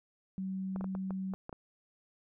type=tone; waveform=sine; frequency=190 Hz; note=F#3; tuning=46 cents sharp; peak=-34 dBFS; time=0.38-1.34 s; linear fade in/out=0 ms
type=clicks; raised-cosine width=1 ms; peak=-28 dBFS; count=8; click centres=0.761 / 0.81 / 0.843 / 0.951 / 1.107 / 1.337 / 1.494 / 1.528 s
effects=none